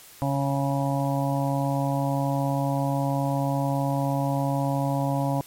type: harmonic tone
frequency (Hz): 138.7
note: C#3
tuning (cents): +1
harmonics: 1 / 2 / 4 / 5 / 6 / 7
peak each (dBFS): -25 / -28 / -31 / -32 / -33 / -33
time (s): 0.22-5.41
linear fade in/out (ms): 0
effects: white hiss -48 dBFS RMS until 5.46 s + MP3 64 kbps